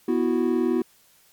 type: chord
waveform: triangle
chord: B suspended fourth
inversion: none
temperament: equal with one note detuned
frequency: 246.9 / 329.6 / 368.9 Hz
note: B3 / E4 / F#4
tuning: 0 / 0 / -5 cents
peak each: -22 dBFS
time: 0.08-0.82 s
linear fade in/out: 5 ms
effects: white hiss -58 dBFS RMS until 1.32 s + MP3 96 kbps